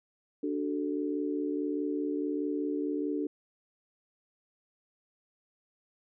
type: chord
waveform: sine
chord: D major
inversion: none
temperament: equal with one note detuned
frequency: 293.7 / 375.2 / 440 Hz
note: D4 / F#4 / A4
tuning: 0 / +24 / 0 cents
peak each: -31 / -36 / -36 dBFS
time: 0.43-3.27 s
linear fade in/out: 5 ms
effects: none